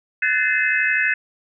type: tone cluster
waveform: sine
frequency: 1509 / 1716 / 1788 / 2072 / 2578 Hz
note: F#6 / A6 / A6 / C7 / E7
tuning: +34 / -44 / +27 / -17 / -39 cents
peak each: -23 dBFS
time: 0.22-1.14 s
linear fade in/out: 5 ms
effects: none